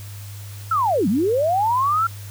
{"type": "linear two-way sweep", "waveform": "sine", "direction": "down then up", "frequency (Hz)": [1379, 173.2, 1379], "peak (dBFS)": -16, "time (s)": [0.71, 2.07], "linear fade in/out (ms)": 5, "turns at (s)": 1.08, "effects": ["added 101 Hz sine -33 dBFS peak until 2.3 s", "white hiss -43 dBFS RMS until 2.3 s"]}